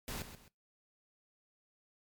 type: noise with echo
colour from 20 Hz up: pink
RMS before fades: -41 dBFS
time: 0.08-0.22 s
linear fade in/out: 0 ms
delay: 130 ms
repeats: 2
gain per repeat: -10 dB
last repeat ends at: 0.48 s
effects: noise-tail reverb RT60 0.2 s tail -21 dB re dry + MP3 96 kbps